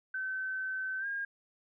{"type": "tone with pitch glide", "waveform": "sine", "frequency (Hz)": [1532, 1620.3], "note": ["G6", "G#6"], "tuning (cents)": [-40, -43], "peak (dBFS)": -33, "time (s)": [0.14, 1.25], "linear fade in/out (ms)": 5, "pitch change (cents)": 97, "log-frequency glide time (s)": [0.99, 1.06], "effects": []}